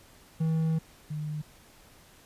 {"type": "tone pair in turn", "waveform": ["triangle", "sine"], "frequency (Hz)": [160.7, 151.66], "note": ["E3", "D#3"], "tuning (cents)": [-44, -44], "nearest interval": "minor second", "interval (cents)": 100, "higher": "first", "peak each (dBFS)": [-22, -31], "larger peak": "first", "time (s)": [[0.4, 0.79], [1.1, 1.42]], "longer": "first", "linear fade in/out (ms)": 10, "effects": ["pink hiss -56 dBFS RMS until 2.25 s", "resampled to 32000 Hz"]}